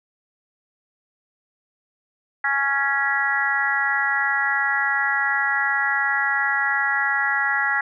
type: harmonic tone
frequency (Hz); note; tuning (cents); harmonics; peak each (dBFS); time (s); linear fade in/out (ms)
277.2; C#4; 0; 3 / 4 / 5 / 6 / 7; -27 / -32 / -26 / -23 / -23; 2.44-7.81; 5
effects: none